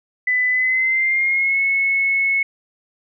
sine tone with pitch glide, 2000 to 2194 Hz, B6 to C#7, +21 to -18 cents, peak -15 dBFS, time 0.27-2.43 s, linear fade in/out 5 ms, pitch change +161 cents, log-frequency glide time 0.5-1.6 s, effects none

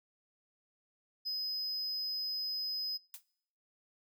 triangle tone, 5040 Hz, D#8, 21 cents sharp, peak -33 dBFS, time 1.25-2.98 s, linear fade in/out 20 ms
blue noise with exponential decay, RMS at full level -41 dBFS, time 3.14-3.24 s, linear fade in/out 2 ms, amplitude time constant 20 ms
effects noise-tail reverb RT60 0.7 s tail -24 dB re dry

